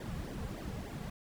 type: noise with flanger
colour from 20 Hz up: brown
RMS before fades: -41 dBFS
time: 0-1.1 s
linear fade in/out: 5 ms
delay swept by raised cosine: 0.73 to 3.33 ms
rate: 3.4 Hz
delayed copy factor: -0.85
effects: none